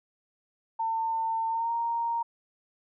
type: tone with pitch glide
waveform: sine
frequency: 901 to 930.6 Hz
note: A5 to A#5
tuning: +41 to -3 cents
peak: -26 dBFS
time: 0.79-2.23 s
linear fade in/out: 10 ms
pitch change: +56 cents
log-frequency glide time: 1.49-1.72 s
effects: none

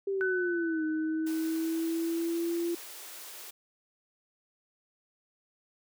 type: linear two-way sweep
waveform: sine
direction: down then up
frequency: 397 to 311.7 to 342.9 Hz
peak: -28 dBFS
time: 0.07-2.75 s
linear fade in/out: 5 ms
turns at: 0.84 s
type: tone with exponential decay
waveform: sine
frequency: 1502 Hz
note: F#6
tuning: 26 cents sharp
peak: -28 dBFS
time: 0.21-2.38 s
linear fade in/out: 0 ms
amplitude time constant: 470 ms
type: high-pass noise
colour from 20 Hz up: white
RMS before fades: -45 dBFS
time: 1.26-3.51 s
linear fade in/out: 10 ms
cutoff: 300 Hz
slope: 96 dB/octave
effects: none

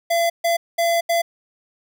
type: tone bursts at uneven times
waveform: square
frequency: 678 Hz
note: E5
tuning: 49 cents sharp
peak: -17 dBFS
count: 4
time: 0.1-0.3 / 0.44-0.57 / 0.78-1.01 / 1.09-1.22 s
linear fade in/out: 10 ms
effects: none

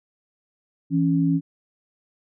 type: tone pair together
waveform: sine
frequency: 164.81 / 277.2 Hz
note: E3 / C#4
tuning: 0 / 0 cents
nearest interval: major sixth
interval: 900 cents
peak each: -20 dBFS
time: 0.9-1.41 s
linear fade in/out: 50 ms
effects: none

